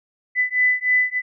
sine beating tone pair, 1998 / 2001.3 Hz, B6 / B6, +20 / +22 cents, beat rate 3.3 Hz, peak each -19 dBFS, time 0.35-1.22 s, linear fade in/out 50 ms, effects none

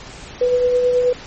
sine tone with tremolo, 495.2 Hz, B4, 5 cents sharp, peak -11 dBFS, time 0.41-1.13 s, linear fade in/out 5 ms, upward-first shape triangle, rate 9.3 Hz, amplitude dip 40%, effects pink hiss -36 dBFS RMS until 1.26 s + MP3 32 kbps

